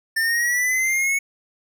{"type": "linear sweep", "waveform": "square", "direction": "up", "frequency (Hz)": [1787, 2217], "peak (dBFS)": -19, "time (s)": [0.16, 1.19], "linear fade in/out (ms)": 10, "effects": []}